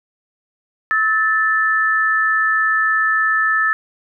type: tone pair together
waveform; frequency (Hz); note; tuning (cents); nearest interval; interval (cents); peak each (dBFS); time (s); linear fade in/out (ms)
sine; 1296.7 / 1760; E6 / A6; -29 / 0; perfect fourth; 529; -18 / -15; 0.91-3.73; 0
effects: none